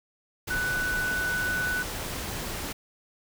sine tone in noise, 1489 Hz, F#6, 11 cents sharp, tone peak -26 dBFS, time 0.5-1.83 s, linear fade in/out 10 ms, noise pink, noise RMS -34 dBFS, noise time 0.47-2.73 s, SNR +5 dB, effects none

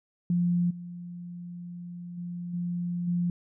sine tone with level steps, 174.9 Hz, F3, 3 cents sharp, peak -22 / -37 / -33 / -28 / -24 dBFS, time 0.3-3.3 s, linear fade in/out 2 ms, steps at 0.7 / 2.17 / 2.53 / 3.07 s, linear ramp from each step 10 ms, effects none

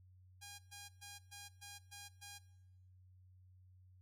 5% pulse tone bursts, 813 Hz, G#5, 37 cents flat, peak -39 dBFS, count 7, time 0.41-2.39 s, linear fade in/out 20 ms, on 180 ms, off 120 ms, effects noise-tail reverb RT60 1.0 s tail -19 dB re dry + added 92 Hz sine -61 dBFS peak until 4.01 s

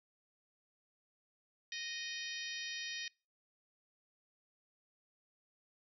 harmonic tone with a mistuned harmonic, 620 Hz, D#5, 6 cents flat, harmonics 3 / 4 / 5 / 6 / 7 / 8 / 9, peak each -46 / -47 / -48 / -47 / -51 / -51 / -50 dBFS, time 1.72-3.08 s, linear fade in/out 2 ms, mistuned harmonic 9, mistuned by +26 cents, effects noise-tail reverb RT60 0.3 s tail -26 dB re dry

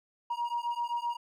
triangle beating tone pair, 946 / 953.7 Hz, A#5 / A#5, +25 / +39 cents, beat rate 7.7 Hz, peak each -30 dBFS, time 0.3-1.17 s, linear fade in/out 10 ms, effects tanh soft clip ceiling -26 dBFS

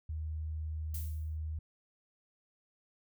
sine tone, 78.1 Hz, D#2, 7 cents sharp, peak -35 dBFS, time 0.09-1.59 s, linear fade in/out 5 ms
violet noise with exponential decay, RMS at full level -41 dBFS, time 0.94-1.37 s, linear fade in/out 5 ms, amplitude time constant 93 ms
effects none

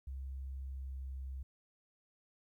sine tone with pitch glide, 66.6 to 66.06 Hz, C2 to C2, +31 to +17 cents, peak -40 dBFS, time 0.07-1.43 s, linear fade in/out 5 ms, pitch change -14 cents, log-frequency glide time 0.69-0.98 s, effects 13-bit

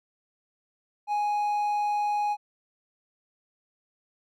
triangle tone, 830.6 Hz, G#5, in tune, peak -22 dBFS, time 1.07-2.37 s, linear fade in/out 50 ms, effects none

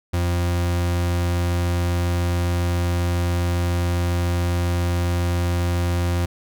40% pulse tone, 87.31 Hz, F2, in tune, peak -18 dBFS, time 0.13-6.26 s, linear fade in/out 10 ms, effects none

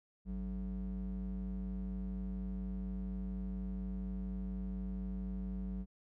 triangle ring-modulated tone, 120 Hz, B2, 49 cents flat, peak -32 dBFS, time 0.25-5.86 s, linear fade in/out 50 ms, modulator 67.9 Hz, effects none

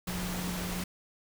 sine tone in noise, 180 Hz, F#3, 47 cents flat, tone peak -35 dBFS, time 0.07-0.84 s, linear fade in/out 5 ms, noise pink, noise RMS -37 dBFS, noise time 0.07-0.84 s, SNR -1 dB, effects none

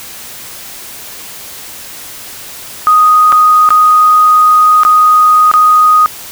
sine tone with dropouts, 1244.5 Hz, D#6, in tune, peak -3 dBFS, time 2.87-6.06 s, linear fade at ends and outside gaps 0 ms, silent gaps 3.321-3.326 / 3.69-3.705 / 4.834-4.85 / 5.514-5.538 s, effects white hiss -28 dBFS RMS until 6.31 s

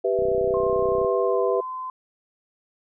sine chord, E minor, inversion first, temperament equal, 392 / 493.9 / 659.3 Hz, G4 / B4 / E5, 0 / 0 / 0 cents, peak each -23 / -23 / -26 dBFS, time 0.04-1.61 s, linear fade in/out 10 ms
click train, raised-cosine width 3 ms, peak -23 dBFS, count 28, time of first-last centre 0.19-1.047 s, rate 31.5 Hz
sine tone with pitch glide, 1060 to 1027.4 Hz, C6 to C6, +22 to -32 cents, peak -29 dBFS, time 0.54-1.9 s, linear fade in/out 2 ms, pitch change -54 cents, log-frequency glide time 1.24-1.4 s
effects none

